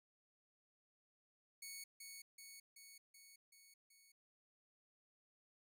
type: tone with echo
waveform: 10% pulse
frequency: 2220 Hz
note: C#7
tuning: 2 cents sharp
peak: -40 dBFS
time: 1.62-1.84 s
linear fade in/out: 5 ms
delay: 380 ms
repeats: 6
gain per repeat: -3 dB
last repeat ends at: 4.12 s
effects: none